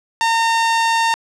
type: tone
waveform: sawtooth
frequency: 913 Hz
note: A#5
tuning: 36 cents flat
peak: -10 dBFS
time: 0.21-1.14 s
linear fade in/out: 0 ms
effects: low-pass 7000 Hz 12 dB/octave